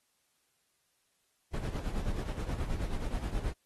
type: noise with tremolo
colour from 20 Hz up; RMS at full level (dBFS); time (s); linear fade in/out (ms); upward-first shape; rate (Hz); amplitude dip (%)
brown; -32; 1.53-3.53; 10; sine; 9.4; 60
effects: white hiss -75 dBFS RMS until 3.65 s + AAC 32 kbps